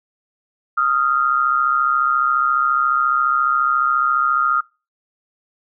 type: tone pair together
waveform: sine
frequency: 1244.5 / 1378.9 Hz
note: D#6 / F6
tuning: 0 / -22 cents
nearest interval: major second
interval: 178 cents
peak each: -17 dBFS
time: 0.77-4.61 s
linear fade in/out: 10 ms
effects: noise-tail reverb RT60 0.3 s tail -25 dB re dry